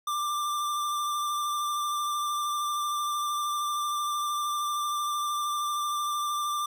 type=tone with vibrato; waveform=square; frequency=1184 Hz; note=D6; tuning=14 cents sharp; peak=-28 dBFS; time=0.07-6.66 s; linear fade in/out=5 ms; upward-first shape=triangle; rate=13 Hz; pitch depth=21 cents each way; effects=none